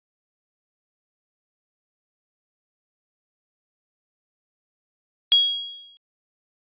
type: tone with exponential decay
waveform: sine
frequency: 3301 Hz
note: G#7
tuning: 11 cents flat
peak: -10 dBFS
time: 5.32-5.97 s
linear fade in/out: 0 ms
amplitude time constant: 140 ms
effects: resampled to 8000 Hz